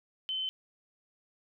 sine tone, 3064 Hz, G7, 40 cents flat, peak -31 dBFS, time 0.29-0.49 s, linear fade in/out 0 ms, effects none

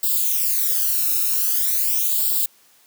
violet noise with flanger, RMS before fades -20 dBFS, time 0.03-2.46 s, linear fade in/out 5 ms, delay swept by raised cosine 0.24 to 0.76 ms, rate 0.44 Hz, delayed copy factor +1, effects white hiss -55 dBFS RMS until 2.86 s + high-pass 150 Hz 12 dB/octave

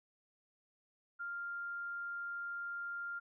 sine tone, 1396.9 Hz, F6, in tune, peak -39 dBFS, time 1.19-3.2 s, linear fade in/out 20 ms, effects none

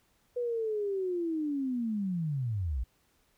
sine linear sweep, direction down, 493.9 to 53.8 Hz, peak -29 dBFS, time 0.36-2.84 s, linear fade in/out 10 ms, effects pink hiss -70 dBFS RMS until 3.37 s

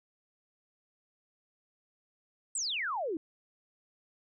sine exponential sweep, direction down, 8470 to 295.1 Hz, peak -31 dBFS, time 2.55-3.17 s, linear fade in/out 2 ms, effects none

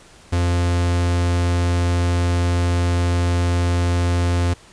45% pulse tone, 87.31 Hz, F2, in tune, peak -16 dBFS, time 0.32-4.54 s, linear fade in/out 10 ms, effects pink hiss -47 dBFS RMS until 4.72 s + resampled to 22050 Hz

